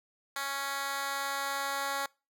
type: tone with high-pass filter sweep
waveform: 10% pulse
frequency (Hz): 277.2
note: C#4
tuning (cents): 0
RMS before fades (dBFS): -34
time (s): 0.36-2.06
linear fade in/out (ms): 2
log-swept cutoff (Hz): 1200 to 720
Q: 0.82
effects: noise-tail reverb RT60 0.3 s tail -25 dB re dry